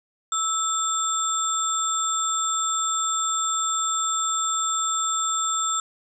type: tone cluster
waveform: sine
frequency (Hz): 1312 / 3547 / 7460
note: E6 / A7 / A#8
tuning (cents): -9 / +13 / 0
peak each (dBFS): -25 / -31 / -25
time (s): 0.32-5.8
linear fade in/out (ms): 2
effects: none